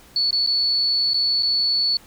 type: tone with dropouts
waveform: sine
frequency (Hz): 4435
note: C#8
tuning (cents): 0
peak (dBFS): -17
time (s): 0.16-1.97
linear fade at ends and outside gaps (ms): 2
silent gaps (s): 0.308-0.328 / 0.464-0.472 / 1.135-1.142 / 1.425-1.43
effects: pink hiss -49 dBFS RMS until 2.06 s